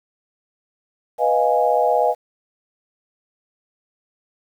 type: chord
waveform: sine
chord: F half-diminished seventh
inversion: second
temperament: equal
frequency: 493.9 / 622.3 / 698.5 / 830.6 Hz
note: Cb5 / Eb5 / F5 / Ab5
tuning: 0 / 0 / 0 / 0 cents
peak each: -20 dBFS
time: 1.18-2.15 s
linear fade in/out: 50 ms
effects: 8-bit